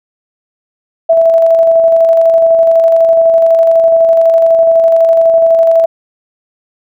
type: tone with tremolo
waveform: sine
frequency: 659.3 Hz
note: E5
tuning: in tune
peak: -3 dBFS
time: 1.09-5.86 s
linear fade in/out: 10 ms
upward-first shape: square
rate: 12 Hz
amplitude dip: 25%
effects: none